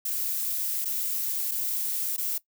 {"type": "noise with dropouts", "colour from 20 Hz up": "violet", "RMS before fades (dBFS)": -29, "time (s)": [0.05, 2.38], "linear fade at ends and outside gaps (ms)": 5, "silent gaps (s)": [[0.847, 0.854], [1.513, 1.516], [2.165, 2.179]], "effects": ["noise-tail reverb RT60 0.1 s tail -18 dB re dry"]}